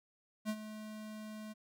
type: tone with ADSR envelope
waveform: square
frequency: 215 Hz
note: A3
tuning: 40 cents flat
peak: -33 dBFS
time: 0.45-1.54 s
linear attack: 43 ms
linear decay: 59 ms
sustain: -12 dB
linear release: 24 ms
effects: none